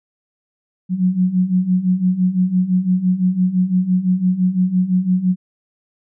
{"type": "beating tone pair", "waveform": "sine", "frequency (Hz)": [179.7, 185.6], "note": ["F3", "F#3"], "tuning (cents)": [50, 6], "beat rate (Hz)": 5.9, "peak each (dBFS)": [-19, -15], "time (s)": [0.89, 5.36], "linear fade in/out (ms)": 50, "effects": []}